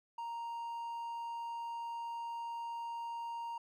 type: tone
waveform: triangle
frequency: 932.3 Hz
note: A#5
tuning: in tune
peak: -37 dBFS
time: 0.18-3.58 s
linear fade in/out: 5 ms
effects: none